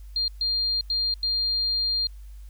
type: tone bursts at uneven times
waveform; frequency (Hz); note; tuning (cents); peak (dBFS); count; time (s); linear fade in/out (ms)
sine; 4200; C8; +6; -22; 4; 0.16-0.28 / 0.41-0.81 / 0.9-1.14 / 1.23-2.07; 2
effects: added 50 Hz sine -39 dBFS peak until 2.49 s + white hiss -62 dBFS RMS until 2.49 s